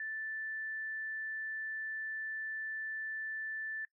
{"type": "tone", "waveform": "sine", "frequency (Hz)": 1760, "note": "A6", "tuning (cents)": 0, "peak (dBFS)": -37, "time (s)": [0, 3.85], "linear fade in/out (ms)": 2, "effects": ["noise-tail reverb RT60 0.1 s tail -22 dB re dry"]}